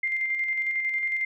sine tone with tremolo, 2099 Hz, C7, 5 cents sharp, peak -23 dBFS, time 0.03-1.25 s, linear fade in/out 5 ms, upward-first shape square, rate 11 Hz, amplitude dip 35%, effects none

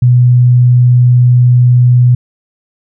sine tone, 123.47 Hz, B2, in tune, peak -3 dBFS, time 0.02-2.15 s, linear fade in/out 5 ms, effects none

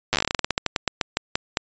slowing click train, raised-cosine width 0.2 ms, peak -3 dBFS, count 23, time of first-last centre 0.13-1.571 s, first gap 8 ms, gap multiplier 1.17, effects resampled to 16000 Hz

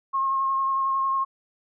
sine tone with vibrato, 1077 Hz, C6, 50 cents sharp, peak -21 dBFS, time 0.13-1.25 s, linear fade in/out 20 ms, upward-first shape sine, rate 11 Hz, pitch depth 15 cents each way, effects none

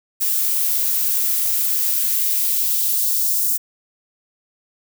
violet noise with high-pass filter sweep, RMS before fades -19 dBFS, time 0.2-3.58 s, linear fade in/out 20 ms, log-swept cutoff 230 to 6600 Hz, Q 1.1, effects none

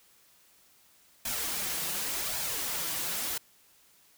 white noise with flanger, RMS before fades -33 dBFS, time 1.25-3.38 s, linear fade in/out 5 ms, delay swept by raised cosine 1.2 to 6.2 ms, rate 0.88 Hz, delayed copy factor +0.5, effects white hiss -62 dBFS RMS until 4.17 s

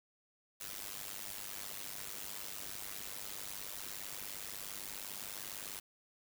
white noise with amplitude modulation, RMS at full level -41 dBFS, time 0.6-5.8 s, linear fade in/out 10 ms, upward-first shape sine, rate 99.9 Hz, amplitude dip 90%, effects none

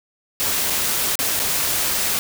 white noise with dropouts, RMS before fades -21 dBFS, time 0.4-2.19 s, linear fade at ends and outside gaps 0 ms, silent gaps 0.7-0.704 / 1.155-1.19 / 1.393-1.399 s, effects none

